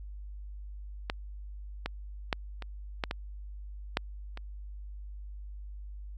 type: clicks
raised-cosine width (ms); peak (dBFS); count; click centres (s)
0.3; -14 / -16 / -11 / -24 / -13 / -16 / -10 / -25; 8; 1.099 / 1.86 / 2.328 / 2.623 / 3.038 / 3.111 / 3.971 / 4.374
effects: added 50 Hz sine -40 dBFS peak until 6.17 s